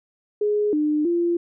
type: tone with pitch steps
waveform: sine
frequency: 417.5 / 301.2 / 344 Hz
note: G#4 / D4 / F4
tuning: +9 / +44 / -26 cents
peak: -18 dBFS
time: 0.41-1.37 s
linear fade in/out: 5 ms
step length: 320 ms
effects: none